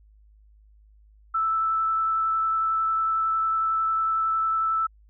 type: tone with vibrato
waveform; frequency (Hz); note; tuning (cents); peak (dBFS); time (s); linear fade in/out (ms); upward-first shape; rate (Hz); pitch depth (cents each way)
sine; 1318.5; E6; 0; -21; 1.34-4.87; 10; triangle; 11; 10
effects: added 52 Hz sine -52 dBFS peak until 5.09 s